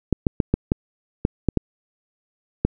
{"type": "clicks", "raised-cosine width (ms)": 3, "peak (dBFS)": -4, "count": 9, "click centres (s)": [0.127, 0.268, 0.402, 0.54, 0.719, 1.251, 1.487, 1.573, 2.65], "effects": []}